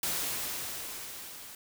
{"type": "noise with level ramp", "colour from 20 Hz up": "white", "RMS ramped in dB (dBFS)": [-31, -47], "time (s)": [0.03, 1.55], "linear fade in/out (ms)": 2, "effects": []}